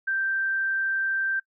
sine tone, 1568 Hz, G6, in tune, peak -23 dBFS, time 0.07-1.4 s, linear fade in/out 10 ms, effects noise-tail reverb RT60 0.1 s tail -21 dB re dry

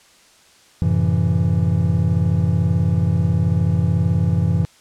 triangle chord, F# half-diminished seventh, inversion none, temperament just, 92.5 / 111 / 133.2 / 166.5 Hz, F#2 / A2 / C3 / E3, 0 / +16 / +31 / +18 cents, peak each -17 / -20 / -21 / -17 dBFS, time 0.82-4.65 s, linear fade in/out 0 ms, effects white hiss -51 dBFS RMS until 4.8 s + low-pass 8000 Hz 12 dB/octave

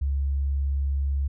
sine tone, 69.3 Hz, C#2, in tune, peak -22 dBFS, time 0.01-1.28 s, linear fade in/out 10 ms, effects none

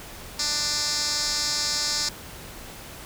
10% pulse tone with band-pass filter, 295.8 Hz, D4, 13 cents sharp, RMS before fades -26 dBFS, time 0.39-2.09 s, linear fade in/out 5 ms, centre 5700 Hz, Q 6.1, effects pink hiss -41 dBFS RMS until 3.05 s

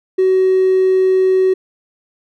triangle tone with hard clipping, 375.8 Hz, F#4, 27 cents sharp, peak -10 dBFS, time 0.18-1.54 s, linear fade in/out 10 ms, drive 4 dB, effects none

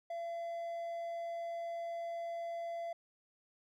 triangle tone, 678 Hz, E5, 49 cents sharp, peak -36 dBFS, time 0.1-2.93 s, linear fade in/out 5 ms, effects none

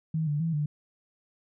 sine tone with pitch steps, 159.1 / 147.2 / 164.4 / 148.6 Hz, D#3 / D3 / E3 / D3, +39 / +4 / -4 / +21 cents, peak -25 dBFS, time 0.14-0.66 s, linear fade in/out 5 ms, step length 130 ms, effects none

